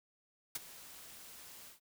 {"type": "noise with ADSR envelope", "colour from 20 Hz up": "white", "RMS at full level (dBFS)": -36, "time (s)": [0.55, 1.8], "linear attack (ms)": 6, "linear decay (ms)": 23, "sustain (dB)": -17, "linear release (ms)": 130, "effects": []}